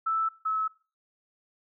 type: tone pair in turn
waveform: sine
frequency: 1318.5 / 1295.8 Hz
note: E6 / E6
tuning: 0 / -30 cents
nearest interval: unison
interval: 30 cents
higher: first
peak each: -24 / -25 dBFS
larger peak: first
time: 0.06-0.29 / 0.45-0.68 s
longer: neither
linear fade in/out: 10 ms
effects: noise-tail reverb RT60 0.4 s tail -22 dB re dry